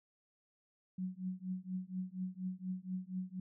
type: tone with tremolo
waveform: sine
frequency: 185 Hz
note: F#3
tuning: in tune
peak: -34 dBFS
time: 0.98-3.4 s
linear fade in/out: 5 ms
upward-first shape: triangle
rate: 4.2 Hz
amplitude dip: 100%
effects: none